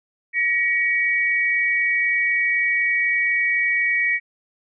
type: tone pair together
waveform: sine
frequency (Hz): 1909.1 / 2261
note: A#6 / C#7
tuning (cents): +41 / +34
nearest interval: minor third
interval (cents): 293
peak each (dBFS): -20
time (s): 0.33-4.2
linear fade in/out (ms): 50
effects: none

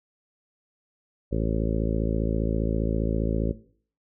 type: harmonic tone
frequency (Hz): 55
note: A1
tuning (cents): 0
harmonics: 1 / 2 / 3 / 4 / 5 / 6 / 7 / 8 / 9 / 10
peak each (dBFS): -27 / -30 / -32 / -33 / -34 / -35 / -35 / -36 / -37 / -37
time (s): 1.31-3.53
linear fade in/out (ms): 20
effects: noise-tail reverb RT60 0.5 s tail -17 dB re dry

